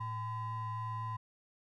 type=ring-modulated tone; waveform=triangle; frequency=451 Hz; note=A4; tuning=43 cents sharp; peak=-31 dBFS; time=0-1.17 s; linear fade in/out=10 ms; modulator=563 Hz; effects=none